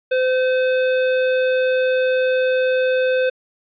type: tone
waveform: square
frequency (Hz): 513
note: C5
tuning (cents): -34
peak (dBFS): -16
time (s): 0.11-3.3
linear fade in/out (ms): 10
effects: resampled to 8000 Hz + 9-bit